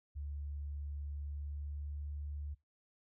sine tone with pitch glide, 72.2 to 72.95 Hz, D2 to D2, -29 to -11 cents, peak -39 dBFS, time 0.15-2.55 s, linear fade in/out 20 ms, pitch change +18 cents, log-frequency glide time 1.14-2.09 s, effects noise-tail reverb RT60 0.3 s tail -26 dB re dry

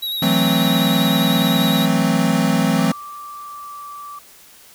square tone with vibrato, 3837 Hz, A#7, 49 cents sharp, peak -22 dBFS, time 0.02-1.86 s, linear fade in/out 10 ms, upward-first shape square, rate 10 Hz, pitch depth 25 cents each way
square chord, F# half-diminished seventh, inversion third, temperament equal, 164.81 / 185 / 220 / 261.6 Hz, E3 / F#3 / A3 / C4, 0 / 0 / 0 / 0 cents, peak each -21 dBFS, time 0.22-2.92 s, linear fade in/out 5 ms
sine tone with pitch glide, 1170 to 1162.6 Hz, D6 to D6, -7 to -18 cents, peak -31 dBFS, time 2.78-4.19 s, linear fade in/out 5 ms, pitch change -11 cents, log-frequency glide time 3.35-3.86 s
effects white hiss -46 dBFS RMS until 4.74 s

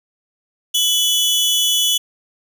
sawtooth tone pair together, 2990 / 3390 Hz, F#7 / G#7, +17 / +35 cents, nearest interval major second, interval 218 cents, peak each -14 dBFS, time 0.74-1.98 s, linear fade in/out 10 ms, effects none

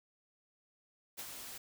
white noise with ADSR envelope, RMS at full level -42 dBFS, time 1.17-1.58 s, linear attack 24 ms, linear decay 45 ms, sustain -5 dB, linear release 6 ms, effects none

